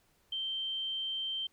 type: tone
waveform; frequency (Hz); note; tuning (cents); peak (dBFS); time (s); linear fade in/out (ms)
sine; 3130; G7; -3; -33; 0.32-1.47; 5
effects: pink hiss -70 dBFS RMS until 1.52 s